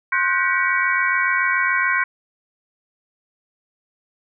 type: tone cluster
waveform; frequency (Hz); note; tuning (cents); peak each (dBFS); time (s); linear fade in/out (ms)
sine; 1061 / 1469 / 1556 / 1930 / 2254; C6 / F#6 / G6 / B6 / C#7; +24 / -13 / -13 / -40 / +28; -23; 0.12-2.04; 5
effects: none